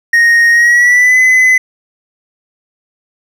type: tone with pitch glide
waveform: triangle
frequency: 1864.7 to 2022 Hz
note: A#6 to B6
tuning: 0 to +40 cents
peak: -3 dBFS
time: 0.13-1.58 s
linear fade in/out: 5 ms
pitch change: +140 cents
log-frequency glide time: 0.51-1.19 s
effects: none